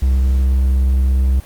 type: tone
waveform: triangle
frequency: 65.5 Hz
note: C2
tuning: 2 cents sharp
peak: -9 dBFS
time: 0.02-1.4 s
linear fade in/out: 5 ms
effects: pink hiss -42 dBFS RMS until 1.45 s + Opus 48 kbps